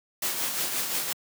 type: noise with tremolo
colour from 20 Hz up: white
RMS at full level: -27 dBFS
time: 0.22-1.13 s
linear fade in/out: 5 ms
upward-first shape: triangle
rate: 5.7 Hz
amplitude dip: 50%
effects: high-pass 150 Hz 12 dB/octave